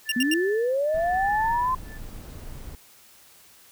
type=tone with tremolo; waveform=sine; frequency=1753 Hz; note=A6; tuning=7 cents flat; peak=-27 dBFS; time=0.05-1.99 s; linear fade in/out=50 ms; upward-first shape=sine; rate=1 Hz; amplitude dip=100%
type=tone bursts; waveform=sawtooth; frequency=2794 Hz; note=F7; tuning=in tune; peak=-19 dBFS; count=3; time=0.09-0.34 s; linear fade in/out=2 ms; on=28 ms; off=83 ms
type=linear sweep; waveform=sine; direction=up; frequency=233.1 to 1046.5 Hz; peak=-21 dBFS; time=0.16-1.75 s; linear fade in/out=5 ms
type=noise; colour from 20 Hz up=brown; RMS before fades=-38 dBFS; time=0.94-2.75 s; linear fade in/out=2 ms
effects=white hiss -53 dBFS RMS until 3.71 s